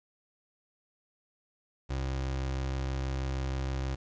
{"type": "tone", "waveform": "30% pulse", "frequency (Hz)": 66.3, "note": "C2", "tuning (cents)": 23, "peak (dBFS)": -28, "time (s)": [1.89, 3.96], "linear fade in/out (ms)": 20, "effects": ["resampled to 16000 Hz", "10-bit"]}